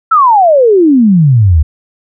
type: exponential sweep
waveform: sine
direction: down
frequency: 1359 to 71.6 Hz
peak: -3 dBFS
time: 0.11-1.63 s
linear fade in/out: 10 ms
effects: none